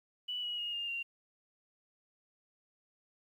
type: tone with pitch steps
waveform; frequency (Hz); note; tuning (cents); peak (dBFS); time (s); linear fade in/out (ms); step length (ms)
sine; 2960 / 2911 / 2862 / 2815 / 2768; F#7 / F#7 / F7 / F7 / F7; 0 / -29 / +42 / +13 / -16; -35; 0.28-1.03; 10; 150
effects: 11-bit